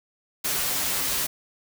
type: noise with comb filter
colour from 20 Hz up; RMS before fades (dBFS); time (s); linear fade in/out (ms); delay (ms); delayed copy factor
white; -26; 0.44-1.27; 10; 9; -0.8
effects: none